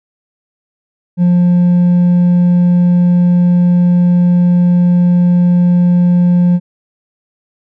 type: tone with hard clipping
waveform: sine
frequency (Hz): 176.6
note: F3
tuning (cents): +20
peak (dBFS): -7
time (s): 1.17-6.6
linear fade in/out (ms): 50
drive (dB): 2
effects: none